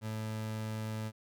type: tone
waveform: 30% pulse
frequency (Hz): 109.3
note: A2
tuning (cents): -11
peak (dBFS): -33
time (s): 0.01-1.12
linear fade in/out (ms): 50
effects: none